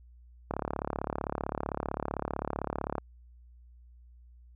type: click train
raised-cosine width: 1 ms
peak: -17 dBFS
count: 89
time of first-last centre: 0.51-2.982 s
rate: 35.6 Hz
effects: added 60 Hz sine -52 dBFS peak until 4.55 s